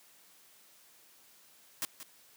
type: noise with echo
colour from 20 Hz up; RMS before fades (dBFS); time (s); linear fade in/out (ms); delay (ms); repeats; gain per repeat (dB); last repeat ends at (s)
white; -34; 1.82-1.85; 0; 180; 1; -12; 2.03
effects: white hiss -61 dBFS RMS until 2.36 s + high-pass 150 Hz 12 dB/octave